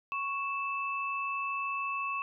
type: tone pair together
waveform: sine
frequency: 1107 / 2633 Hz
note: C#6 / E7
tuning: -3 / -3 cents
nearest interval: octave + minor third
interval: 1500 cents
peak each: -33 / -35 dBFS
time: 0.12-2.22 s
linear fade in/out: 0 ms
effects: none